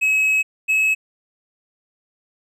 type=tone pair in turn; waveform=triangle; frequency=2563 / 2576 Hz; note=E7 / E7; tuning=-49 / -41 cents; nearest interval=unison; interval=8 cents; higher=second; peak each=-13 / -13 dBFS; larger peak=neither; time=0.01-0.43 / 0.68-0.95 s; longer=first; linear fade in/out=20 ms; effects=none